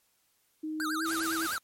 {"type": "tone with pitch glide", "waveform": "sine", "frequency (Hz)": [311.1, 325.6], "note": ["D#4", "E4"], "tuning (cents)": [0, -21], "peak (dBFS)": -32, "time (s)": [0.63, 1.47], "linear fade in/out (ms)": 10, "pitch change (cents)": 79, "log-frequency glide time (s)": [0.92, 1.06]}
{"type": "tone with vibrato", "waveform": "square", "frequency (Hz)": 1400, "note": "F6", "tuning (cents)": 4, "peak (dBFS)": -32, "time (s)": [0.8, 1.58], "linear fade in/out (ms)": 0, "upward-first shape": "sine", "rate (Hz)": 9.8, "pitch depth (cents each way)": 250}
{"type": "noise", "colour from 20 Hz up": "white", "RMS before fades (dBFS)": -38, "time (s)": [1.04, 1.59], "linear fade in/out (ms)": 50}
{"effects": ["white hiss -71 dBFS RMS until 1.63 s", "MP3 64 kbps"]}